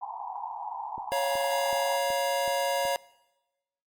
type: band-pass noise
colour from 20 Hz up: pink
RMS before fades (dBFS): -37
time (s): 0.01-1.98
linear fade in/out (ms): 20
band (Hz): 760 to 990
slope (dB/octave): 96
type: click train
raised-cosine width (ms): 2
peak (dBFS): -31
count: 6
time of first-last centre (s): 0.98-2.853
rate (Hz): 2.67
type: chord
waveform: square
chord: Bb minor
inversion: first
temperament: equal with one note detuned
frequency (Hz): 554.4 / 698.5 / 954.1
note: Db5 / F5 / Bb5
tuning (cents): 0 / 0 / +40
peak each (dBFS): -29 / -32 / -32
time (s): 1.12-2.96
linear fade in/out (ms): 0
effects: noise-tail reverb RT60 1.0 s tail -22 dB re dry + Opus 48 kbps